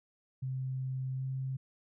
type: tone with pitch glide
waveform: sine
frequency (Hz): 130.81 to 132.25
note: C3 to C3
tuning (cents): 0 to +19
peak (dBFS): -33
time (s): 0.42-1.57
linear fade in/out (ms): 10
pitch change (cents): +19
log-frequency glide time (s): 1.15-1.24
effects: none